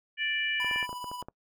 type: harmonic tone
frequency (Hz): 587.3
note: D5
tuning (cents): 0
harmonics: 3 / 4 / 5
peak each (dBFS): -31 / -32 / -33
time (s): 0.17-0.87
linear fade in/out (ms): 50
type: tone with tremolo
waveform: square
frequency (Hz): 987.8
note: B5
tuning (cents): 0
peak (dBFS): -36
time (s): 0.6-1.22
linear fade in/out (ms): 0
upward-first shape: sine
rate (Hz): 17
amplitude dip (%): 40
type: clicks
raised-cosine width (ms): 1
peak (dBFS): -27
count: 10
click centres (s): 0.646 / 0.712 / 0.76 / 0.828 / 0.893 / 0.929 / 1.043 / 1.115 / 1.226 / 1.285
effects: noise-tail reverb RT60 0.1 s tail -25 dB re dry